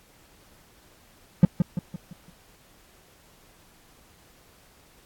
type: tone with echo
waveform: triangle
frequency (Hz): 174.61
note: F3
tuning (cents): 0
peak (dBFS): -7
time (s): 1.43-1.45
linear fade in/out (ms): 2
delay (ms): 170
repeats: 5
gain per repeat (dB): -7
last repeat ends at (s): 2.3
effects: pink hiss -57 dBFS RMS until 5.05 s + AAC 64 kbps